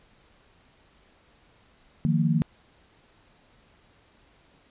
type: chord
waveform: sine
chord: Eb suspended second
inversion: none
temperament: equal with one note detuned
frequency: 155.56 / 174.61 / 228.8 Hz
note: Eb3 / F3 / Bb3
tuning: 0 / 0 / -32 cents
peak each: -23 / -25 / -26 dBFS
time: 2.05-2.42 s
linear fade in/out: 0 ms
effects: pink hiss -60 dBFS RMS until 4.7 s + resampled to 8000 Hz